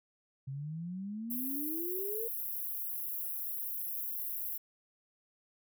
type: exponential sweep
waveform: sine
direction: up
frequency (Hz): 131.6 to 466.2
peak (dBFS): -37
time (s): 0.47-2.28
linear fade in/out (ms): 10
type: high-pass noise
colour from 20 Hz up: white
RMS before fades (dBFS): -38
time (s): 1.3-4.58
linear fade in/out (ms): 10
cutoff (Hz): 11000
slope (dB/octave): 96
effects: none